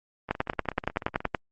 two click trains, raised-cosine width 0.5 ms, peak -21 / -9 dBFS, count 16 / 12, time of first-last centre 0.29-1.205 / 0.31-1.348 s, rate 16.4 / 10.6 Hz, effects Opus 32 kbps

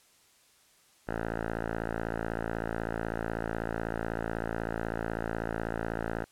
5% pulse tone with low-pass filter, 56.1 Hz, A1, 34 cents sharp, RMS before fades -34 dBFS, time 1.07-6.25 s, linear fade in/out 20 ms, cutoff 1400 Hz, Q 2.2, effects white hiss -63 dBFS RMS until 6.31 s + low-pass 11000 Hz 12 dB/octave

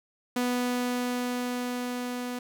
sawtooth tone with level ramp, 246.7 Hz, B3, 2 cents flat, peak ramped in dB -21 to -28 dBFS, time 0.36-2.39 s, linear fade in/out 5 ms, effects 10-bit

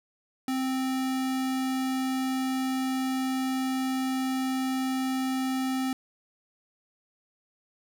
square tone, 261.6 Hz, C4, in tune, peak -27 dBFS, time 0.48-5.93 s, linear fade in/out 2 ms, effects none

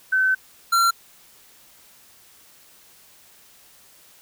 sine / square tone pair in turn, 1527 / 1367.5 Hz, G6 / F6, -46 / -37 cents, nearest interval major second, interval 191 cents, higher first, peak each -16 dBFS, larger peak neither, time 0.12-0.35 / 0.72-0.91 s, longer first, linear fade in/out 10 ms, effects white hiss -52 dBFS RMS until 4.21 s

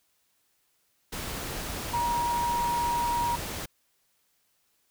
sine tone in noise, 950 Hz, A#5, 33 cents sharp, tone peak -25 dBFS, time 1.93-3.36 s, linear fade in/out 10 ms, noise pink, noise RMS -35 dBFS, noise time 1.12-3.66 s, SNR +7 dB, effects white hiss -71 dBFS RMS until 4.9 s

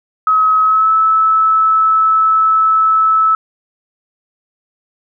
sine tone with pitch glide, 1278 to 1304.9 Hz, D#6 to E6, +46 to -18 cents, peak -8 dBFS, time 0.27-3.35 s, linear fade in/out 2 ms, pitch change +36 cents, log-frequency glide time 0.63-0.9 s, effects none

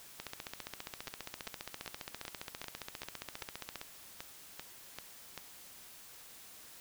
two click trains, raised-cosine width 0.2 ms, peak -23 / -24 dBFS, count 54 / 12, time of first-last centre 0.2-3.757 / 1.08-5.377 s, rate 14.9 / 2.56 Hz, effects white hiss -54 dBFS RMS until 6.8 s

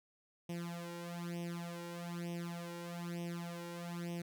sawtooth tone with flanger, 171.9 Hz, F3, 27 cents flat, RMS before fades -43 dBFS, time 0.49-4.22 s, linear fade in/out 5 ms, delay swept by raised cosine 0.34 to 2.14 ms, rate 1.1 Hz, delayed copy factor +0.9, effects none

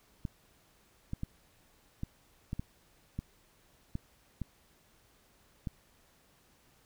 clicks, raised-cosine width 5 ms, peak -23 dBFS, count 10, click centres 0.252 / 1.134 / 1.234 / 2.034 / 2.531 / 2.595 / 3.19 / 3.954 / 4.417 / 5.672 s, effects pink hiss -66 dBFS RMS until 6.85 s

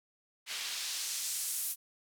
white noise with band-pass filter sweep, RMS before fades -37 dBFS, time 0.46-1.76 s, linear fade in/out 50 ms, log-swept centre 2700 to 12000 Hz, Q 0.98, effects none

